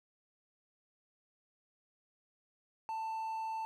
triangle tone, 888 Hz, A5, 16 cents sharp, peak -34 dBFS, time 2.89-3.65 s, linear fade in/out 0 ms, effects none

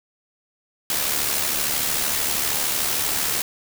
white noise with amplitude modulation, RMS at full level -21 dBFS, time 0.9-3.42 s, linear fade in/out 2 ms, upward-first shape sine, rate 73.1 Hz, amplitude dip 45%, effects none

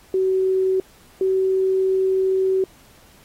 sine tone pair in turn, 377.7 / 379.6 Hz, F#4 / F#4, +36 / +44 cents, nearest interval unison, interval 8 cents, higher second, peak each -16 dBFS, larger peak neither, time 0.14-0.8 / 1.21-2.64 s, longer second, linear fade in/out 2 ms, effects pink hiss -52 dBFS RMS until 3.24 s + AAC 48 kbps

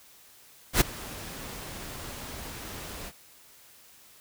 pink noise with ADSR envelope, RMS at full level -19 dBFS, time 0.73-3.12 s, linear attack 80 ms, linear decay 11 ms, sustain -21 dB, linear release 42 ms, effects white hiss -55 dBFS RMS until 4.2 s

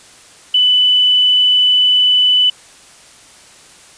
sine tone, 2991 Hz, F#7, 18 cents sharp, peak -8 dBFS, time 0.54-2.5 s, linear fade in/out 5 ms, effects white hiss -42 dBFS RMS until 3.97 s + resampled to 22050 Hz

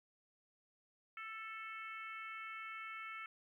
harmonic tone with a mistuned harmonic, 440 Hz, A4, in tune, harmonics 3 / 4 / 5 / 6 / 7, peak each -48 / -55 / -49 / -55 / -62 dBFS, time 1.17-3.26 s, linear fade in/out 2 ms, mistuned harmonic 3, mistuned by +16 cents, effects 13-bit

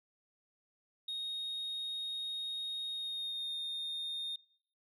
sine tone with pitch glide, 3729 to 3671 Hz, A#7 to A#7, 0 to -27 cents, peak -34 dBFS, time 1.08-4.36 s, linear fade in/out 5 ms, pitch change -27 cents, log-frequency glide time 2.9-3.55 s, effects noise-tail reverb RT60 0.6 s tail -23 dB re dry + tanh soft clip ceiling -35 dBFS

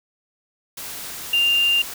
sine tone in noise, 2794 Hz, F7, in tune, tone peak -15 dBFS, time 1.33-1.82 s, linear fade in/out 5 ms, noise white, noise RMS -33 dBFS, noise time 0.77-1.94 s, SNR +15 dB, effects none

